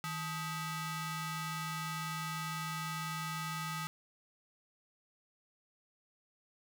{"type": "ring-modulated tone", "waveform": "sawtooth", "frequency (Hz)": 708, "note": "F5", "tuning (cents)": 23, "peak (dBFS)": -30, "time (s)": [0.04, 3.87], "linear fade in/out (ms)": 0, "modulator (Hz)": 549, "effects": []}